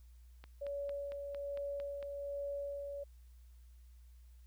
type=click train; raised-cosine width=0.3 ms; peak=-36 dBFS; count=8; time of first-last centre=0.44-2.027 s; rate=4.41 Hz
type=tone with tremolo; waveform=sine; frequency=566 Hz; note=C#5; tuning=36 cents sharp; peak=-37 dBFS; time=0.61-3.04 s; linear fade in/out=10 ms; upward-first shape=sine; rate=1.2 Hz; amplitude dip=35%
effects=added 60 Hz sine -55 dBFS peak until 4.46 s + white hiss -75 dBFS RMS until 4.46 s